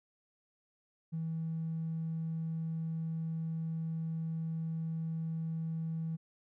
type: tone with tanh clipping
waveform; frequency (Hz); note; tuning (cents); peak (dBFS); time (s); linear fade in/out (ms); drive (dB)
triangle; 162.2; E3; -28; -33; 1.12-6.17; 20; 1
effects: none